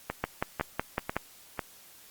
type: two click trains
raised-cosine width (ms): 0.5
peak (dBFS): -12 / -15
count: 6 / 4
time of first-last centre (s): 0.24-1.166 / 0.1-1.593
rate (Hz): 5.4 / 2.01
effects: white hiss -54 dBFS RMS until 2.1 s + Opus 48 kbps